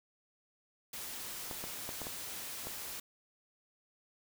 white noise, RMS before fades -43 dBFS, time 0.93-3 s, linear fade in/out 5 ms
clicks, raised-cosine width 1 ms, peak -27 dBFS, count 6, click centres 1.512 / 1.64 / 1.891 / 2.017 / 2.069 / 2.67 s
effects none

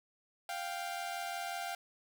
sawtooth tone pair together, 698.5 / 784 Hz, F5 / G5, 0 / 0 cents, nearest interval major second, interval 200 cents, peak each -36 / -37 dBFS, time 0.49-1.75 s, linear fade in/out 2 ms, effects none

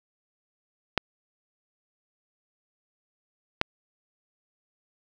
clicks, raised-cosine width 0.3 ms, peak -5 dBFS, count 2, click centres 0.977 / 3.614 s, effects none

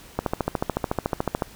click train, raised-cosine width 1 ms, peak -8 dBFS, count 18, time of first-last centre 0.19-1.422 s, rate 13.8 Hz, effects pink hiss -47 dBFS RMS until 1.55 s

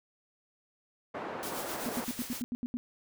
pink band-pass noise, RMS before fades -39 dBFS, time 1.14-2.05 s, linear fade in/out 10 ms, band 330 to 1300 Hz, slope 12 dB/octave
white noise with tremolo, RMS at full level -39 dBFS, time 1.43-2.42 s, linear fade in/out 0 ms, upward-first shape sine, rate 7.9 Hz, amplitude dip 50%
sine tone bursts, 243 Hz, B3, 28 cents flat, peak -31 dBFS, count 9, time 1.86-2.77 s, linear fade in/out 0 ms, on 30 ms, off 80 ms
effects none

